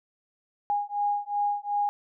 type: beating tone pair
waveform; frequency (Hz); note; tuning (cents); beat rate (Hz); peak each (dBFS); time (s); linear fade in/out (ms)
sine; 819 / 821.7; G#5 / G#5; -24 / -19; 2.7; -28; 0.7-1.89; 0
effects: none